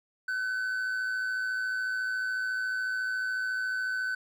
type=tone with amplitude modulation; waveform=triangle; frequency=1514 Hz; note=F#6; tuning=39 cents sharp; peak=-25 dBFS; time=0.28-4.15 s; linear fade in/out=5 ms; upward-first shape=sine; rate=114 Hz; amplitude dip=40%; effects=none